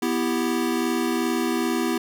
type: chord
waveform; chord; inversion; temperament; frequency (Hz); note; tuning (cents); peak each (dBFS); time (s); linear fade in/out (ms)
square; E minor; second; equal; 246.9 / 329.6 / 392; B3 / E4 / G4; 0 / 0 / 0; -26 / -26 / -29; 0.02-1.98; 5
effects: none